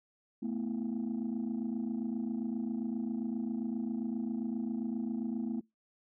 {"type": "chord", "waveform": "sine", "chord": "A suspended second", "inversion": "none", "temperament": "just", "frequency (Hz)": [220, 247.5, 330], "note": ["A3", "B3", "E4"], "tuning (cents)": [0, 4, 2], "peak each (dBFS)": [-34, -35, -40], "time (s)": [0.42, 5.61], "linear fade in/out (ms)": 10, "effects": ["noise-tail reverb RT60 0.2 s tail -25 dB re dry", "tanh soft clip ceiling -28 dBFS"]}